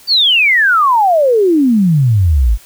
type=exponential sweep; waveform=sine; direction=down; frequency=4700 to 49 Hz; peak=-7 dBFS; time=0.07-2.58 s; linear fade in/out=50 ms; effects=white hiss -42 dBFS RMS until 2.65 s